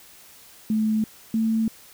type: tone pair in turn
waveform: sine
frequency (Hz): 217.4 / 222.9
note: A3 / A3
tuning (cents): -21 / +23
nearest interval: unison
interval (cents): 44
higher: second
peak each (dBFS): -19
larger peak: neither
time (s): 0.7-1.04 / 1.34-1.68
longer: neither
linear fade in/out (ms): 2
effects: white hiss -49 dBFS RMS until 1.93 s